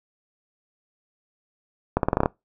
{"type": "accelerating click train", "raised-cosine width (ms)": 1, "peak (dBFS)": -5, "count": 8, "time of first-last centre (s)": [1.97, 2.259], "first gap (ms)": 62, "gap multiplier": 0.86, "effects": ["noise-tail reverb RT60 0.2 s tail -23 dB re dry"]}